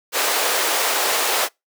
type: high-pass noise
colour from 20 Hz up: pink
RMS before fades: -20 dBFS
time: 0.12-1.49 s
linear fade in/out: 50 ms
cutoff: 450 Hz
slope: 24 dB/octave
effects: noise-tail reverb RT60 0.2 s tail -26 dB re dry